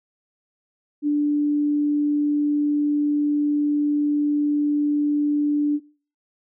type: tone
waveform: sine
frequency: 293.7 Hz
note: D4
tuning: in tune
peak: -17 dBFS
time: 1.02-5.8 s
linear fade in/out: 50 ms
effects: noise-tail reverb RT60 0.4 s tail -21 dB re dry